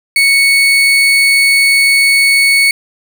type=tone; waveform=35% pulse; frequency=2217 Hz; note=C#7; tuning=in tune; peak=-5 dBFS; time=0.16-2.71 s; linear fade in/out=2 ms; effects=none